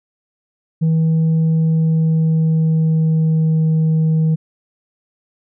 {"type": "tone with pitch glide", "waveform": "sine", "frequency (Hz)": [161.1, 158.88], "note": ["E3", "D#3"], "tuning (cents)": [-39, 37], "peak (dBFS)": -9, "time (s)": [0.81, 4.36], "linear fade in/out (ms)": 20, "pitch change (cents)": -24, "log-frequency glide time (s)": [1.43, 3.66], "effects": ["tanh soft clip ceiling -11 dBFS"]}